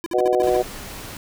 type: tone bursts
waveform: square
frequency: 336.7 Hz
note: E4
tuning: 37 cents sharp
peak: -26 dBFS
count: 8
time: 0.04-0.566 s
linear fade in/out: 0 ms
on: 22 ms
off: 50 ms
type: harmonic tone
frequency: 123.3 Hz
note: B2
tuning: 2 cents flat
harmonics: 3 / 4 / 5 / 6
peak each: -20 / -21 / -22 / -23 dBFS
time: 0.13-0.63 s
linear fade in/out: 20 ms
type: noise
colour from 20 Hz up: pink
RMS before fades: -35 dBFS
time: 0.43-1.17 s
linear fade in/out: 2 ms
effects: none